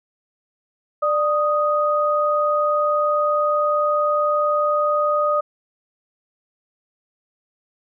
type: tone pair together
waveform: sine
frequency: 593.1 / 1244.5 Hz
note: D5 / D#6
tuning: +17 / 0 cents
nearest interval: octave + minor second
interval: 1283 cents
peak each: -19 dBFS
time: 1.02-5.41 s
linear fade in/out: 10 ms
effects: none